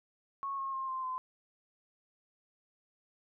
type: tone with pitch steps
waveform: sine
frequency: 1100 / 1081.7 / 1063.8 / 1046.1 / 1028.7 Hz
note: C#6 / C#6 / C6 / C6 / C6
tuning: -14 / -43 / +28 / -1 / -30 cents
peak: -34 dBFS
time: 0.43-1.18 s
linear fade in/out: 0 ms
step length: 150 ms
effects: none